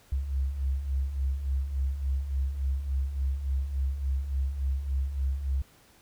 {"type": "beating tone pair", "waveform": "sine", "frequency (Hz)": [64.9, 68.4], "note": ["C2", "C#2"], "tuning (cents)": [-13, -23], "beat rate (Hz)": 3.5, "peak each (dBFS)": [-34, -27], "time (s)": [0.12, 5.62], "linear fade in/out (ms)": 5, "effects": ["pink hiss -59 dBFS RMS until 6.01 s"]}